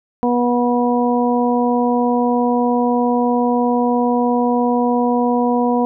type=harmonic tone; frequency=243.1 Hz; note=B3; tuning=27 cents flat; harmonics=1 / 2 / 3 / 4; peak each=-16 / -19 / -21 / -22 dBFS; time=0.23-5.85 s; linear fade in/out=0 ms; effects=none